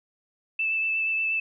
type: tone with vibrato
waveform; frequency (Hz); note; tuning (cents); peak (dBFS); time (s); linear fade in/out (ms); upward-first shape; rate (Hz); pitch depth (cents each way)
sine; 2637; E7; 0; -23; 0.59-1.4; 5; triangle; 8.4; 16
effects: none